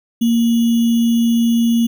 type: tone with sample-and-hold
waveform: sine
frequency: 232.3 Hz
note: A#3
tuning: 6 cents flat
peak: -11 dBFS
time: 0.21-1.87 s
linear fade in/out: 10 ms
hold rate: 3150 Hz
effects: none